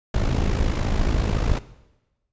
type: noise with amplitude modulation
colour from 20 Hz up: brown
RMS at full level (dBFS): -18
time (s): 0.14-1.59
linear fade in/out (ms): 5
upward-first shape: sine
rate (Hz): 53.9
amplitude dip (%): 70
effects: noise-tail reverb RT60 1.0 s tail -17 dB re dry + resampled to 16000 Hz